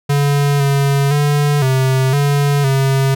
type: tone with pitch steps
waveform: square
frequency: 142.7 / 139.7 / 145.7 / 131.6 / 142.9 / 135.2 Hz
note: D3 / C#3 / D3 / C3 / D3 / C#3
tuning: -49 / +14 / -13 / +10 / -47 / -43 cents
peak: -12 dBFS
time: 0.09-3.15 s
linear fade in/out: 10 ms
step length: 510 ms
effects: none